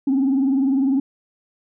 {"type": "tone with vibrato", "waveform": "sine", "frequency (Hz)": 269.3, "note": "C#4", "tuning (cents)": -50, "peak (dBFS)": -14, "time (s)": [0.07, 1], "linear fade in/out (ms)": 5, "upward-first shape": "triangle", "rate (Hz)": 20, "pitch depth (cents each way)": 120, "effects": ["tanh soft clip ceiling -12 dBFS"]}